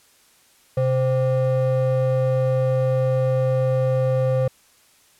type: ring-modulated tone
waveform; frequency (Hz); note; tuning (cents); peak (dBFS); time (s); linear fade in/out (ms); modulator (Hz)
triangle; 325.2; E4; -23; -12; 0.77-4.48; 5; 196
effects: white hiss -56 dBFS RMS until 5.19 s + low-pass 12000 Hz 12 dB/octave